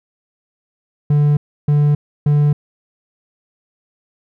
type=tone bursts; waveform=triangle; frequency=146.83 Hz; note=D3; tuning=in tune; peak=-8 dBFS; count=3; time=1.1-2.53 s; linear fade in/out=5 ms; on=270 ms; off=310 ms; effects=none